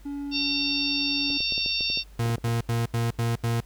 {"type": "tone", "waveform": "triangle", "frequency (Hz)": 283.9, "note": "C#4", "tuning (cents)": 41, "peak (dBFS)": -28, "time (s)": [0.05, 1.38], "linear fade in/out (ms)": 10}
{"type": "harmonic tone", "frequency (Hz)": 910, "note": "A#5", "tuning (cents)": -42, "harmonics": [3, 4, 5, 6], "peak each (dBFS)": [-29, -30, -29, -31], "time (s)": [0.31, 2.04], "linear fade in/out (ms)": 50}
{"type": "clicks", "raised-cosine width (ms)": 2, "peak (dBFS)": -25, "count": 12, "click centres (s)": [1.303, 1.405, 1.523, 1.579, 1.661, 1.808, 1.901, 1.974, 2.259, 2.299, 2.382, 2.48]}
{"type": "tone bursts", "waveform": "40% pulse", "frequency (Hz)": 116.54, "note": "A#2", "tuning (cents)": 0, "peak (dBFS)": -22, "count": 6, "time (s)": [2.19, 3.605], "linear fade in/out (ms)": 5, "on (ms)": 170, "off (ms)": 79}
{"effects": ["added 50 Hz sine -46 dBFS peak until 3.65 s", "pink hiss -58 dBFS RMS until 3.65 s"]}